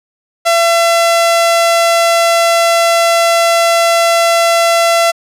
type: tone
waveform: sawtooth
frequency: 675 Hz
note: E5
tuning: 41 cents sharp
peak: -4 dBFS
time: 0.45-5.12 s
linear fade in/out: 20 ms
effects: low-pass 11000 Hz 12 dB/octave